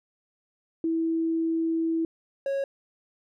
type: tone pair in turn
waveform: sine / triangle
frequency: 327.1 / 550.1 Hz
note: E4 / C#5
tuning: -13 / -13 cents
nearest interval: major sixth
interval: 900 cents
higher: second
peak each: -23 dBFS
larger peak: neither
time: 0.84-2.05 / 2.46-2.64 s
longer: first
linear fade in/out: 2 ms
effects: none